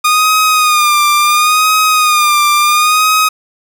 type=tone with vibrato; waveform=sawtooth; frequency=1224 Hz; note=D#6; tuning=29 cents flat; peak=-4 dBFS; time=0.04-3.29 s; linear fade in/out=10 ms; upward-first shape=sine; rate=0.72 Hz; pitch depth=56 cents each way; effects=none